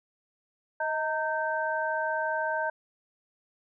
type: tone cluster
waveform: sine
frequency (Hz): 630 / 916 / 1555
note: D#5 / A#5 / G6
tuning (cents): +21 / -31 / -14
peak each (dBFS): -31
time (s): 0.8-2.7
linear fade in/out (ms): 5
effects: none